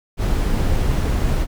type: noise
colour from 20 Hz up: brown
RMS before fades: -18 dBFS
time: 0.17-1.47 s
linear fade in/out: 50 ms
effects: none